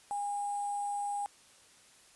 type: tone with sample-and-hold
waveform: sine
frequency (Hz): 815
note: G#5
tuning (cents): -33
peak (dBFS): -32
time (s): 0.11-1.26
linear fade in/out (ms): 0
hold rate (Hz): 8820
effects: white hiss -60 dBFS RMS until 2.15 s + resampled to 24000 Hz